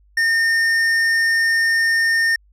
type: tone with tanh clipping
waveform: triangle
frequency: 1823 Hz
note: A#6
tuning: 39 cents flat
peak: -16 dBFS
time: 0.17-2.36 s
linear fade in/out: 5 ms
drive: 14 dB
effects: added 50 Hz sine -51 dBFS peak until 2.52 s